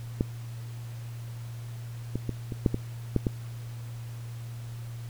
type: clicks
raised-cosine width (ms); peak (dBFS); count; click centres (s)
3; -11 / -17 / -17 / -21 / -8 / -14 / -10 / -12; 8; 0.209 / 2.156 / 2.293 / 2.522 / 2.662 / 2.744 / 3.163 / 3.268
effects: added 117 Hz sine -36 dBFS peak until 5.09 s + pink hiss -52 dBFS RMS until 5.09 s